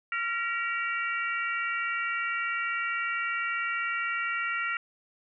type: harmonic tone with a mistuned harmonic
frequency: 460 Hz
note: A#4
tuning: 23 cents flat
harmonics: 3 / 4 / 5 / 6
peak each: -31 / -33 / -35 / -37 dBFS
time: 0.12-4.77 s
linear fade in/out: 2 ms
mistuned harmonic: 4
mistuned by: +63 cents
effects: none